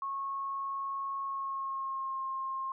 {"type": "tone with pitch glide", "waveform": "sine", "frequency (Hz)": [1095, 1065.7], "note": ["C#6", "C6"], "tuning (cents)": [-22, 31], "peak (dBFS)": -33, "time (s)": [0.02, 2.72], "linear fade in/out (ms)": 2, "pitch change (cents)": -47, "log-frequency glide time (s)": [1.23, 2.23], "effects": []}